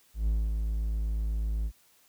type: tone with ADSR envelope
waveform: triangle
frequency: 54 Hz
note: A1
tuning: 32 cents flat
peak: -21 dBFS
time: 0.14-1.72 s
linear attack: 130 ms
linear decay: 230 ms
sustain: -4 dB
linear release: 63 ms
effects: white hiss -63 dBFS RMS until 2.08 s